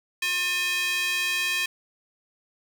square tone with high-pass filter, 358.1 Hz, F4, 43 cents sharp, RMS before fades -26 dBFS, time 0.22-1.66 s, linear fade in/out 5 ms, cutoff 2300 Hz, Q 2.8, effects 9-bit

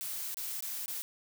blue noise with dropouts, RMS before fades -38 dBFS, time 0.01-1.02 s, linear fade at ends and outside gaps 0 ms, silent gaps 0.344-0.37 / 0.606-0.624 / 0.859-0.881 s, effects none

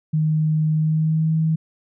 sine tone with pitch glide, 155.56 to 159.47 Hz, D#3 to D#3, 0 to +43 cents, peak -16 dBFS, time 0.13-1.56 s, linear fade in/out 10 ms, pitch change +43 cents, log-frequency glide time 0.74-1.33 s, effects none

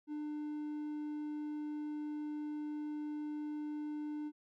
triangle tone, 299.5 Hz, D4, 34 cents sharp, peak -36 dBFS, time 0.07-4.32 s, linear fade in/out 50 ms, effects none

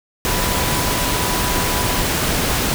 sine tone in noise, 987.8 Hz, B5, in tune, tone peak -27 dBFS, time 0.26-2.02 s, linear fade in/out 0 ms, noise pink, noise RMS -19 dBFS, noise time 0.25-2.74 s, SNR -11 dB, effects none

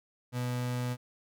35% pulse tone, 123.8 Hz, B2, 5 cents sharp, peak -29 dBFS, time 0.32-0.97 s, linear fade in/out 50 ms, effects none

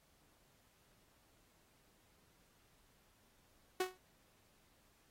sawtooth tone with exponential decay, 370 Hz, F#4, in tune, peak -27 dBFS, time 3.8-3.98 s, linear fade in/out 5 ms, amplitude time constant 38 ms, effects pink hiss -72 dBFS RMS until 5.1 s + AAC 48 kbps

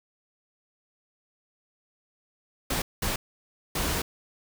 pink noise bursts at uneven times, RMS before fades -28 dBFS, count 3, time 2.7-2.82 / 3.02-3.16 / 3.75-4.02 s, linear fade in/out 5 ms, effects none

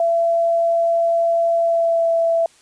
sine tone with pitch glide, 673 to 665.7 Hz, E5 to E5, +36 to +17 cents, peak -14 dBFS, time 0-2.46 s, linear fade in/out 2 ms, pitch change -19 cents, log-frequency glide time 1.58-2.1 s, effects white hiss -52 dBFS RMS until 2.61 s + resampled to 22050 Hz

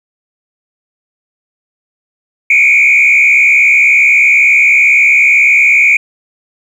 sine tone with frequency modulation, 2321 Hz, D7, 21 cents flat, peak -3 dBFS, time 2.5-5.97 s, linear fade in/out 5 ms, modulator 68.1 Hz, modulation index 2, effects tanh soft clip ceiling -1 dBFS + 7-bit

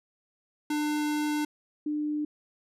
square / sine tone pair in turn, 299.4 / 299.4 Hz, D4 / D4, +33 / +33 cents, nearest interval unison, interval 0 cents, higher neither, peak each -27 dBFS, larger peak neither, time 0.7-1.45 / 1.86-2.25 s, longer first, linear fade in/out 5 ms, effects resampled to 32000 Hz

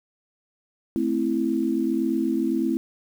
sine chord, A minor, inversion none, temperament equal, 220 / 261.6 / 329.6 Hz, A3 / C4 / E4, 0 / 0 / 0 cents, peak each -27 / -25 / -24 dBFS, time 0.96-2.77 s, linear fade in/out 0 ms, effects 8-bit

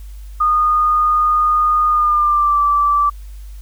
sine tone with pitch glide, 1227 to 1164.2 Hz, D#6 to D6, -25 to -15 cents, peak -11 dBFS, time 0.4-3.1 s, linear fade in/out 10 ms, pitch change -90 cents, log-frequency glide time 1.88-2.61 s, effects added 50 Hz sine -30 dBFS peak until 3.61 s + white hiss -51 dBFS RMS until 3.61 s

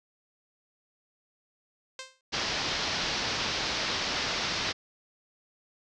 5% pulse tone with exponential decay, 523.3 Hz, C5, in tune, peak -24 dBFS, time 1.99-2.21 s, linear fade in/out 2 ms, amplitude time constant 47 ms
white low-pass noise, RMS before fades -31 dBFS, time 2.32-4.73 s, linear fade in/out 20 ms, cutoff 5600 Hz, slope 48 dB/octave
effects resampled to 24000 Hz

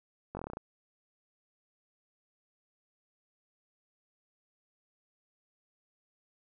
slowing click train, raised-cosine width 1 ms, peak -25 dBFS, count 9, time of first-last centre 0.35-0.571 s, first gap 20 ms, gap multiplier 1.09, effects none

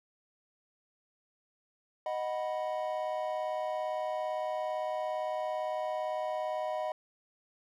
triangle chord, B major, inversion first, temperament equal with one note detuned, 622.3 / 740 / 982.6 Hz, D#5 / F#5 / B5, 0 / 0 / -9 cents, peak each -32 / -35 / -38 dBFS, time 2.06-6.92 s, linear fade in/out 2 ms, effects none

